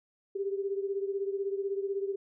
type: beating tone pair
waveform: sine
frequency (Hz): 392 / 408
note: G4 / G#4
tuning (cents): 0 / -31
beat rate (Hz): 16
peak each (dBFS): -31 / -36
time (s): 0.35-2.16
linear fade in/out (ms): 10
effects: none

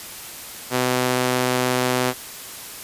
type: tone with high-pass filter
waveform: sawtooth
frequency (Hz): 126.2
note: B2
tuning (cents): +38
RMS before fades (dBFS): -21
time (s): 0.7-2.14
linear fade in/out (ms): 50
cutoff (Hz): 290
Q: 0.64
effects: white hiss -36 dBFS RMS until 2.83 s + resampled to 32000 Hz

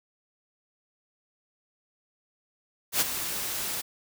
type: noise with ADSR envelope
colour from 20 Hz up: white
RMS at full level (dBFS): -22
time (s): 2.92-3.82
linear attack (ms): 87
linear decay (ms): 26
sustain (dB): -10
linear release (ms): 19
effects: none

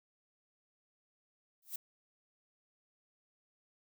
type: noise with exponential growth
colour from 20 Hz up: violet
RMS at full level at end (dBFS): -35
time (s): 1.62-1.76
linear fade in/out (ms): 5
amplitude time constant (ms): 29
effects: none

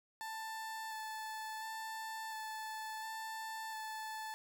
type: tone with vibrato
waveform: 30% pulse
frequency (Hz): 880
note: A5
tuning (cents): 0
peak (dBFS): -39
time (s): 0.21-4.34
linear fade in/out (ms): 0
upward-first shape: square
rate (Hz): 0.71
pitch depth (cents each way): 12
effects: none

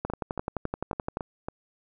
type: two click trains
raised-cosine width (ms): 1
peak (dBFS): -18 / -15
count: 6 / 14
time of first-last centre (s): 0.1-1.485 / 0.05-1.171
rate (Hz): 3.61 / 11.6
effects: none

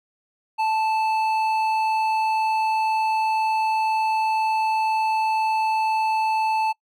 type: tone with hard clipping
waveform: sine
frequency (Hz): 878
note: A5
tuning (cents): -4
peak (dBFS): -21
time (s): 0.58-6.73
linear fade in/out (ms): 20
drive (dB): 8
effects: noise-tail reverb RT60 0.1 s tail -24 dB re dry

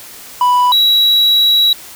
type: tone pair in turn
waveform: triangle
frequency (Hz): 987.8 / 3887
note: B5 / B7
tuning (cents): 0 / -28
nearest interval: 2 octaves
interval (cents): 2372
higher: second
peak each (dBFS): -6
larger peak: neither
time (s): 0.41-0.72 / 0.72-1.73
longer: second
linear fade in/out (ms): 2
effects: white hiss -34 dBFS RMS until 1.95 s

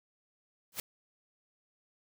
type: noise with exponential growth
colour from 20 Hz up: white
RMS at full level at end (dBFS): -31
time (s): 0.72-0.8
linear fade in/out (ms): 2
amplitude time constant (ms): 17
effects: none

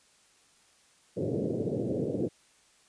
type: band-pass noise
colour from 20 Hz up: white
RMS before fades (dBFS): -31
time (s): 1.16-2.29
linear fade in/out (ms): 20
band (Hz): 100 to 530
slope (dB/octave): 48
effects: white hiss -63 dBFS RMS until 2.88 s + resampled to 22050 Hz

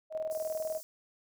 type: tone with tremolo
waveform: sine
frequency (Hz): 631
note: D#5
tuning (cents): +24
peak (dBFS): -30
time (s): 0.1-0.81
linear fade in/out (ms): 50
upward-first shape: square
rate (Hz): 20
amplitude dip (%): 55
type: high-pass noise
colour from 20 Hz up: white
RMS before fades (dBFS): -48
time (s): 0.31-0.83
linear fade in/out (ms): 0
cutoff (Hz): 4900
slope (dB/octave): 48
effects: none

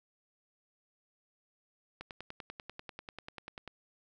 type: click train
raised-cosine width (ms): 0.3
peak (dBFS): -27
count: 18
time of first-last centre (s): 2.01-3.677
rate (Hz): 10.2
effects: none

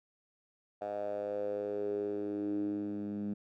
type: tone with band-pass filter sweep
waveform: 10% pulse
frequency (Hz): 102.7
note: G#2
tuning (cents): -19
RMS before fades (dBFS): -36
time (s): 0.81-3.34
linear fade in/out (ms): 10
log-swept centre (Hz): 680 to 220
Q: 5.6
effects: none

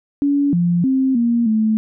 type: tone with pitch steps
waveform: sine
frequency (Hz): 284 / 173.5 / 264.2 / 235.2 / 218.3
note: C#4 / F3 / C4 / A#3 / A3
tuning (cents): +42 / -11 / +17 / +16 / -13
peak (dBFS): -13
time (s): 0.22-1.77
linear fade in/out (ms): 0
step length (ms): 310
effects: none

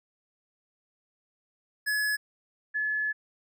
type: tone pair in turn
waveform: square / sine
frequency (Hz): 1700 / 1714.8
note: G#6 / A6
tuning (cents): +40 / -45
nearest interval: unison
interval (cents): 15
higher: second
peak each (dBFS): -26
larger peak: neither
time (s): 1.86-2.17 / 2.74-3.13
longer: second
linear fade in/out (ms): 20
effects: none

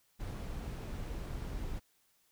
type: noise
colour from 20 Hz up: brown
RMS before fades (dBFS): -40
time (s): 0.19-1.8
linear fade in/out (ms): 20
effects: white hiss -72 dBFS RMS until 2.31 s

